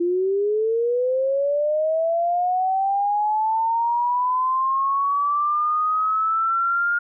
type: linear sweep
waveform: sine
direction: up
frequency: 341.9 to 1419 Hz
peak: -18 dBFS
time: 0-6.99 s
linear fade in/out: 10 ms
effects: none